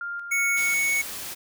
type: tone with tremolo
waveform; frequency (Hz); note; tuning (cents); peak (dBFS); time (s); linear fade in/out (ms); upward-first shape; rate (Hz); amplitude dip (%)
sine; 1400; F6; +4; -29; 0.01-0.74; 2; square; 2.7; 40
type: tone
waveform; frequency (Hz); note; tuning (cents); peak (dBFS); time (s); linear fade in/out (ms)
square; 2217; C#7; 0; -22; 0.31-1.02; 10
type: noise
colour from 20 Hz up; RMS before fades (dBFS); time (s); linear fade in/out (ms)
white; -35; 0.56-1.35; 20
effects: none